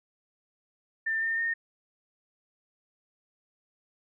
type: tone with pitch steps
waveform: sine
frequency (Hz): 1791 / 1812.9 / 1835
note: A6 / A#6 / A#6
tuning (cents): +30 / -49 / -28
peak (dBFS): -26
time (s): 1.06-1.54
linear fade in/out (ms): 10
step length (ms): 160
effects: none